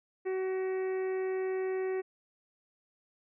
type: harmonic tone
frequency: 376.7 Hz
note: F#4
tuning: 31 cents sharp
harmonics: 1 / 2 / 3 / 4 / 5 / 6 / 7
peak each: -30 / -45 / -51 / -53 / -47 / -52 / -58 dBFS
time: 0.25-2.02 s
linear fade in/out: 20 ms
effects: none